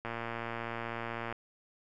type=click train; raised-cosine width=0.5 ms; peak=-22 dBFS; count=149; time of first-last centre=0.05-1.326 s; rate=116 Hz; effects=none